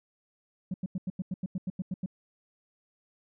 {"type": "tone bursts", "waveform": "sine", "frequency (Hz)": 185, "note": "F#3", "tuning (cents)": 0, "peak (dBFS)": -27, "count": 12, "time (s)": [0.71, 2.061], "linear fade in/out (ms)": 5, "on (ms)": 31, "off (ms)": 89, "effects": ["tanh soft clip ceiling -27 dBFS"]}